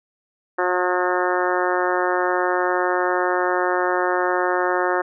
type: harmonic tone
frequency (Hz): 180.5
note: F#3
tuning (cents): -43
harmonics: 2 / 3 / 4 / 5 / 6 / 7 / 8 / 9 / 10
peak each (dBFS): -23 / -25 / -26 / -27 / -28 / -28 / -29 / -30 / -30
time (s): 0.58-5.02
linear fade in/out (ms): 10
effects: none